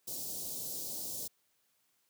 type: band-stop noise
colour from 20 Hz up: white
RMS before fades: -40 dBFS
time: 0.07-1.28 s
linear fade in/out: 10 ms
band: 650 to 4500 Hz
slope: 24 dB/octave
effects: white hiss -75 dBFS RMS until 2.09 s + high-pass 80 Hz 12 dB/octave